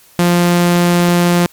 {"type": "tone", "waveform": "sawtooth", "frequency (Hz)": 174.61, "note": "F3", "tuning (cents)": 0, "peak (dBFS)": -5, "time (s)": [0.19, 1.46], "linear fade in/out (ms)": 0, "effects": ["white hiss -46 dBFS RMS until 1.52 s", "MP3 96 kbps"]}